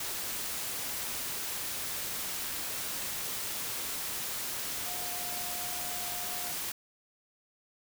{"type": "tone in noise", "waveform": "sine", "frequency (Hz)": 713, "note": "F5", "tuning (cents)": 36, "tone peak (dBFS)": -44, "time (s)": [4.86, 6.52], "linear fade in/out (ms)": 5, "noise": "white", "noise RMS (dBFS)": -36, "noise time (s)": [0, 6.72], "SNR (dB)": -11, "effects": []}